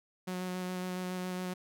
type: tone with vibrato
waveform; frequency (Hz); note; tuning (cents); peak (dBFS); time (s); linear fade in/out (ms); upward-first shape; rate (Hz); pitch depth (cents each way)
sawtooth; 182.7; F#3; -22; -31; 0.27-1.54; 10; square; 7.2; 10
effects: none